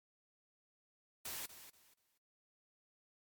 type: noise with echo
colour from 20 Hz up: white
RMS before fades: -44 dBFS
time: 1.25-1.46 s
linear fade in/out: 5 ms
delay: 240 ms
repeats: 3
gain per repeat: -12 dB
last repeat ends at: 2.18 s
effects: noise-tail reverb RT60 0.7 s tail -25 dB re dry + MP3 96 kbps